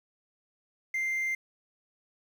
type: tone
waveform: sine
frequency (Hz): 2093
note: C7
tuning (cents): 0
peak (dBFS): -25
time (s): 0.94-1.35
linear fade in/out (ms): 5
effects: tanh soft clip ceiling -27 dBFS + 9-bit